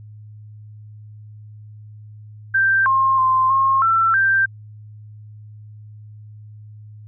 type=tone with pitch steps; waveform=sine; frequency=1570 / 1066 / 1043 / 1075 / 1341 / 1572 Hz; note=G6 / C6 / C6 / C6 / E6 / G6; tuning=+2 / +32 / -6 / +47 / +29 / +4 cents; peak=-13 dBFS; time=2.54-4.46 s; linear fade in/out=10 ms; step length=320 ms; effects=added 106 Hz sine -37 dBFS peak until 7.07 s